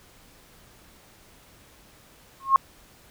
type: tone with exponential growth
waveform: sine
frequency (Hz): 1079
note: C#6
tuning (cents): -47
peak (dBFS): -9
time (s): 2.4-2.56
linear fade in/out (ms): 1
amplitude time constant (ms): 33
effects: pink hiss -54 dBFS RMS until 3.1 s